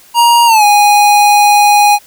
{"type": "tone with pitch glide", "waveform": "square", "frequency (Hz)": [943, 825.7], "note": ["A#5", "G#5"], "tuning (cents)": [20, -10], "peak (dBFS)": -5, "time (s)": [0.14, 1.99], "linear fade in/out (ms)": 50, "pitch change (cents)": -230, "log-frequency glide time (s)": [0.46, 0.64], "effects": ["white hiss -42 dBFS RMS until 2.06 s"]}